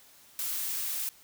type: noise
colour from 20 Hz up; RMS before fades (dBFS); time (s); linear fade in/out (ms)
blue; -33; 0.39-1.09; 0
effects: white hiss -57 dBFS RMS until 1.23 s